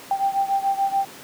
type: beating tone pair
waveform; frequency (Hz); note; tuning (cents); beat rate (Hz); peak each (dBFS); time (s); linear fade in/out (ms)
sine; 784 / 790.9; G5 / G5; 0 / +15; 6.9; -21 / -24; 0.11-1.05; 2
effects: pink hiss -41 dBFS RMS until 1.23 s + high-pass 200 Hz 12 dB/octave